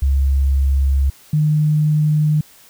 sine tone pair in turn, 68.3 / 151.92 Hz, C#2 / D#3, -25 / -41 cents, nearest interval octave + major second, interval 1384 cents, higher second, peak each -12 dBFS, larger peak neither, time 0.02-1.1 / 1.33-2.41 s, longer neither, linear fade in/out 5 ms, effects white hiss -47 dBFS RMS until 2.69 s

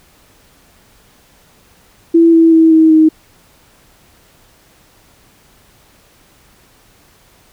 sine tone with pitch steps, 332.8 / 328.2 / 323.7 / 319.2 / 314.8 Hz, E4 / E4 / E4 / D#4 / D#4, +17 / -8 / -31 / +44 / +20 cents, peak -4 dBFS, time 2.14-3.09 s, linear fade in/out 10 ms, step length 190 ms, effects pink hiss -49 dBFS RMS until 7.52 s

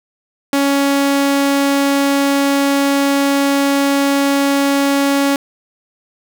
sawtooth tone, 279.1 Hz, C#4, 12 cents sharp, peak -8 dBFS, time 0.53-5.36 s, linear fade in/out 2 ms, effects none

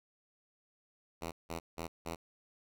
5% pulse tone bursts, 83.2 Hz, E2, 17 cents sharp, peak -27 dBFS, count 4, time 1.21-2.16 s, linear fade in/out 20 ms, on 110 ms, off 170 ms, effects none

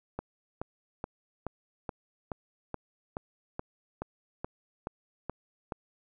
click train, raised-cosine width 1 ms, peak -20 dBFS, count 14, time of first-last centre 0.19-5.722 s, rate 2.35 Hz, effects none

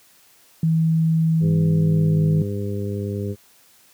sine tone with pitch glide, 161.7 to 157.46 Hz, E3 to D#3, -33 to +21 cents, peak -15 dBFS, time 0.63-2.42 s, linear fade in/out 2 ms, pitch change -46 cents, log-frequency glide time 1.65-2.18 s
harmonic tone, 101.2 Hz, G#2, 44 cents flat, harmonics 1 / 2 / 3 / 4 / 5, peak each -25 / -29 / -35 / -30 / -36 dBFS, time 1.4-3.36 s, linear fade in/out 50 ms
effects white hiss -54 dBFS RMS until 3.93 s + high-pass 60 Hz 12 dB/octave

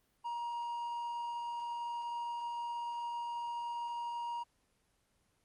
triangle tone, 946 Hz, A#5, 25 cents sharp, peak -34 dBFS, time 0.24-4.44 s, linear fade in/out 20 ms, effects pink hiss -75 dBFS RMS until 5.44 s + Opus 24 kbps

